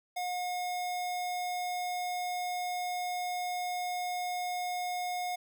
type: tone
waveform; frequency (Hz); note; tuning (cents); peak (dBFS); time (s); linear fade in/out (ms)
square; 720; F#5; -47; -33; 0.16-5.36; 10
effects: 12-bit